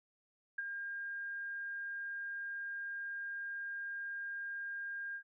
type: tone with ADSR envelope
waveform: sine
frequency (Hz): 1609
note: G6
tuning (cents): +45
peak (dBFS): -33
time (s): 0.58-5.23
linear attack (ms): 7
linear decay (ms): 24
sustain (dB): -6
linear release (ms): 78
effects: none